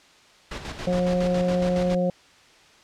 pink noise with tremolo, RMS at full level -32 dBFS, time 0.51-1.95 s, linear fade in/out 5 ms, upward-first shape square, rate 7.2 Hz, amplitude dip 55%
harmonic tone, 179.7 Hz, F3, 50 cents sharp, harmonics 1 / 2 / 3 / 4, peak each -23 / -34 / -23 / -34 dBFS, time 0.87-2.1 s, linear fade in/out 2 ms
effects white hiss -53 dBFS RMS until 2.83 s + low-pass 5000 Hz 12 dB/octave

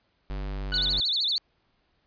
square tone, 48.88 Hz, G1, 4 cents flat, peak -31 dBFS, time 0.3-1 s, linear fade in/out 0 ms
sawtooth tone with exponential decay, 1478 Hz, F#6, 2 cents flat, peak -25 dBFS, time 0.72-1.14 s, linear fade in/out 2 ms, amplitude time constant 91 ms
sine tone with vibrato, 3951 Hz, B7, in tune, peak -23 dBFS, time 0.74-1.38 s, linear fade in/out 0 ms, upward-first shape sine, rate 13 Hz, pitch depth 230 cents each way
effects pink hiss -70 dBFS RMS until 2.06 s + resampled to 11025 Hz

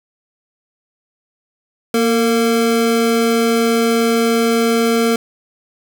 square tone pair together, 233.1 / 455.8 Hz, A#3 / A#4, 0 / -39 cents, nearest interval octave, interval 1161 cents, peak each -16 dBFS, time 1.94-5.16 s, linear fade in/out 2 ms, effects none

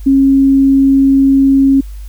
sine tone, 271.9 Hz, C#4, 33 cents flat, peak -5 dBFS, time 0.06-1.81 s, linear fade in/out 10 ms, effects added 50 Hz sine -24 dBFS peak until 2.08 s + white hiss -46 dBFS RMS until 2.08 s

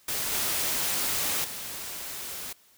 white noise with level steps, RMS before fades -30 / -28 / -37 dBFS, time 0.08-2.53 s, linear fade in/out 5 ms, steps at 0.32 / 1.44 s, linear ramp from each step 5 ms, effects white hiss -60 dBFS RMS until 2.77 s

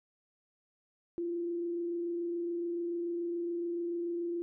sine tone with frequency modulation, 343.5 Hz, F4, 29 cents flat, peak -32 dBFS, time 1.18-4.42 s, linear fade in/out 0 ms, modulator 27 Hz, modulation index 0.21, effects none

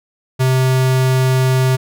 square tone, 130 Hz, C3, 11 cents flat, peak -12 dBFS, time 0.39-1.77 s, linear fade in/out 20 ms, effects none

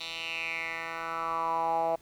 10% pulse tone with band-pass filter sweep, 164.81 Hz, E3, in tune, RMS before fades -32 dBFS, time 0-1.96 s, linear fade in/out 10 ms, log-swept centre 3600 to 690 Hz, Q 5.1, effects pink hiss -60 dBFS RMS until 2.01 s

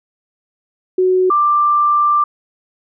sine tone pair in turn, 370 / 1181.8 Hz, F#4 / D6, 0 / +10 cents, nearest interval octave + minor sixth, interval 2010 cents, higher second, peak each -10 / -10 dBFS, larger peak neither, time 0.98-1.3 / 1.3-2.24 s, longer second, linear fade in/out 5 ms, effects none

